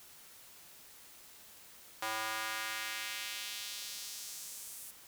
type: tone with high-pass filter sweep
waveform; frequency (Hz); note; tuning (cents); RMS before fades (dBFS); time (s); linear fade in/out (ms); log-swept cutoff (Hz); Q
square; 110; A2; 0; -41; 2.02-4.91; 5; 920 to 10000; 1.2
effects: white hiss -56 dBFS RMS until 5.07 s